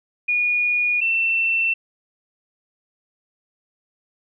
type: tone pair in turn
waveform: sine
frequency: 2446 / 2687 Hz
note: D#7 / E7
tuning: -30 / +33 cents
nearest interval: major second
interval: 163 cents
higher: second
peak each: -17 dBFS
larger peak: neither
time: 0.28-1.01 / 1.01-1.74 s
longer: neither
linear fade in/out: 10 ms
effects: none